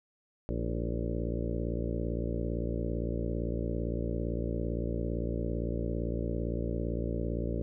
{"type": "harmonic tone with a mistuned harmonic", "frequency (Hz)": 57.7, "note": "A#1", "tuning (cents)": -17, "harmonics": [1, 2, 3, 4, 5, 6, 7, 8, 9, 10], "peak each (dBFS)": [-34, -37, -39, -40, -41, -42, -42, -43, -44, -44], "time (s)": [0.49, 7.62], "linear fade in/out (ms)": 0, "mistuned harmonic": 5, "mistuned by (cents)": 70, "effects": []}